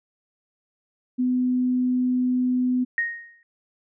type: tone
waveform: sine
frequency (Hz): 251.4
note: B3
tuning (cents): +31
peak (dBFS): -19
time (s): 1.18-2.85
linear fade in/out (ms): 20
type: tone with exponential decay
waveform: sine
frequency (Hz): 1864.7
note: A#6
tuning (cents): 0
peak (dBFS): -18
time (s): 2.98-3.43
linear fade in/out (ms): 1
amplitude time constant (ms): 97
effects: none